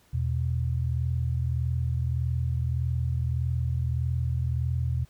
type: tone pair together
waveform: sine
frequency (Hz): 81.81 / 123.47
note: E2 / B2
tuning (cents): -13 / 0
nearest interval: perfect fifth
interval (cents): 713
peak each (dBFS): -27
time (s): 0.13-5.05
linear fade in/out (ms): 10
effects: pink hiss -62 dBFS RMS until 5.09 s